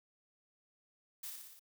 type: noise with echo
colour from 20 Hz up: blue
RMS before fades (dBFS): -44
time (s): 1.23-1.3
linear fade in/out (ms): 5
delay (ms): 59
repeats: 5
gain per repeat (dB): -3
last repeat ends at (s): 1.595
effects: none